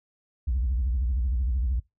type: tone with vibrato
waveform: sine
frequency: 62.3 Hz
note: B1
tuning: 16 cents sharp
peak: -21 dBFS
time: 0.47-1.8 s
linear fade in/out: 10 ms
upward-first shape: sine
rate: 13 Hz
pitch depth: 240 cents each way
effects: noise-tail reverb RT60 0.2 s tail -23 dB re dry + tanh soft clip ceiling -20 dBFS